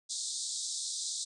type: band-pass noise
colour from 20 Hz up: white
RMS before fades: -37 dBFS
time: 0.09-1.25 s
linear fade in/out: 20 ms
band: 3600 to 8900 Hz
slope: 96 dB/octave
effects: none